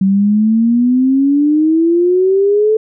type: exponential sweep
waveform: sine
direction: up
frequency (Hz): 189.9 to 440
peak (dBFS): -8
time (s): 0.01-2.77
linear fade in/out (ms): 5
effects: none